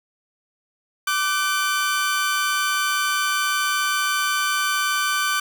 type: tone pair together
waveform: sawtooth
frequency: 1174.7 / 1519.9 Hz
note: D6 / F#6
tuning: 0 / +46 cents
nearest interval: major third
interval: 446 cents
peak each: -19 dBFS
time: 1.07-5.4 s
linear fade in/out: 5 ms
effects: none